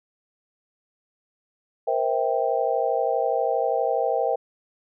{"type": "chord", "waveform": "sine", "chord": "C dominant seventh", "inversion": "third", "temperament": "just", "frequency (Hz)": [470.9, 523.3, 654.1, 784.9], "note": ["Bb4", "C5", "E5", "G5"], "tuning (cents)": [18, 0, -14, 2], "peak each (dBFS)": -26, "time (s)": [1.87, 4.36], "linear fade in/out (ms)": 10, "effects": []}